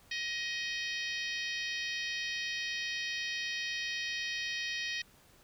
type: harmonic tone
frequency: 628 Hz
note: D#5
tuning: 16 cents sharp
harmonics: 3 / 4 / 5 / 6 / 7 / 8 / 9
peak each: -38 / -40 / -42 / -44 / -45 / -46 / -47 dBFS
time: 0.11-5.02 s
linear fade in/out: 5 ms
effects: pink hiss -62 dBFS RMS until 5.43 s